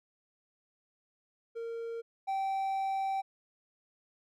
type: tone pair in turn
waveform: triangle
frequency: 461.3 / 775.8 Hz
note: A#4 / G5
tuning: -18 / -18 cents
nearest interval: major sixth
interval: 900 cents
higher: second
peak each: -34 / -28 dBFS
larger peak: second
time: 1.55-2.02 / 2.27-3.22 s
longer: second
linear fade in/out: 20 ms
effects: none